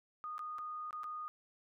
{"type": "tone with dropouts", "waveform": "sine", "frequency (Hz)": 1232, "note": "D#6", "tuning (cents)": -17, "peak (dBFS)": -40, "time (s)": [0.24, 1.28], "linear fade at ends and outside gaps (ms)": 0, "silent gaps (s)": [[0.381, 0.392], [0.584, 0.589], [0.908, 0.929], [1.034, 1.041]], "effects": []}